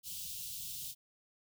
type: band-stop noise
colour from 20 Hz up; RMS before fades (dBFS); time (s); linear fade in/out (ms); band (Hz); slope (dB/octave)
white; -43; 0.03-0.95; 50; 180 to 2900; 48
effects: none